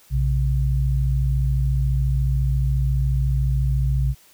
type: tone pair together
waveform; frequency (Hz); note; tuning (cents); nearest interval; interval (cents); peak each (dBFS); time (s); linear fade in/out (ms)
sine; 59.52 / 133.7; A#1 / C3; +37 / +38; octave + major second; 1401; -19 / -21; 0.1-4.15; 50
effects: white hiss -53 dBFS RMS until 4.33 s